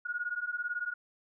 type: beating tone pair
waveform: sine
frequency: 1434 / 1452 Hz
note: F6 / F#6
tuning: +45 / -33 cents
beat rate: 18 Hz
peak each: -36 / -35 dBFS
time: 0.05-0.94 s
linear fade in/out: 10 ms
effects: none